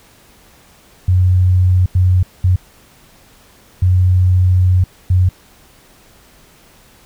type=tone bursts at uneven times; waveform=sine; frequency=91.4 Hz; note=F#2; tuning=21 cents flat; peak=-8 dBFS; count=5; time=1.08-1.86 / 1.95-2.23 / 2.44-2.56 / 3.82-4.84 / 5.1-5.29 s; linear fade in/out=5 ms; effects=pink hiss -47 dBFS RMS until 7.05 s